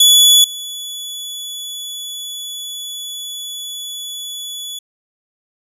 sawtooth tone with level steps, 3418 Hz, G#7, 49 cents sharp, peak -3 / -22 dBFS, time 0-4.79 s, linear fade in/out 5 ms, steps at 0.44 s, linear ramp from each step 2 ms, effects resampled to 32000 Hz

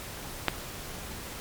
click, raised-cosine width 0.3 ms, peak -6 dBFS, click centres 0.483 s, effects pink hiss -40 dBFS RMS until 1.4 s + MP3 96 kbps

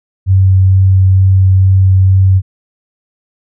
sine tone with vibrato, 94.9 Hz, F#2, 44 cents sharp, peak -4 dBFS, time 0.26-2.42 s, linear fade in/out 50 ms, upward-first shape sine, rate 2.2 Hz, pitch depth 8 cents each way, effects none

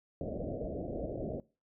white low-pass noise, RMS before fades -38 dBFS, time 0.21-1.4 s, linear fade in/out 0 ms, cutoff 670 Hz, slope 96 dB/octave, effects noise-tail reverb RT60 0.3 s tail -21 dB re dry

